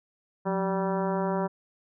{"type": "harmonic tone with a mistuned harmonic", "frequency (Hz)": 193.6, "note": "G3", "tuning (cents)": -21, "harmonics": [1, 2, 3, 4, 5, 6, 7, 8, 9], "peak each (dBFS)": [-29, -31, -32, -36, -33, -42, -41, -46, -49], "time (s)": [0.45, 1.48], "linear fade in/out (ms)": 20, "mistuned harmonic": 1, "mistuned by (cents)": -120, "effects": []}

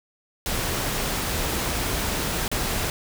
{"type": "noise with dropouts", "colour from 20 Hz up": "pink", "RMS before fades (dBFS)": -26, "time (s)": [0.46, 2.9], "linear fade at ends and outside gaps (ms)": 1, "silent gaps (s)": [2.48, 2.515], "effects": []}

